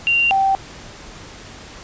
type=tone pair in turn; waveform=sine; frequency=2770 / 777.3 Hz; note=F7 / G5; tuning=-15 / -15 cents; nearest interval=octave + minor seventh; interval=2200 cents; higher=first; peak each=-13 dBFS; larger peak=neither; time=0.07-0.31 / 0.31-0.55 s; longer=neither; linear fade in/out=0 ms; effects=pink hiss -38 dBFS RMS until 1.83 s + resampled to 16000 Hz